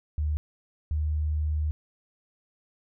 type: tone pair in turn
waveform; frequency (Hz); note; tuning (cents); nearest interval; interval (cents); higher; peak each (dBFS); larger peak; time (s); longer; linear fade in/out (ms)
sine; 75.4 / 76.28; D2 / D#2; +46 / -34; unison; 20; second; -24; neither; 0.18-0.37 / 0.91-1.71; second; 0
effects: none